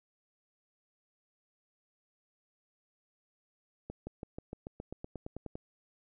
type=accelerating click train; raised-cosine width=2 ms; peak=-27 dBFS; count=14; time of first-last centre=3.9-5.555 s; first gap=170 ms; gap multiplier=0.95; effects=none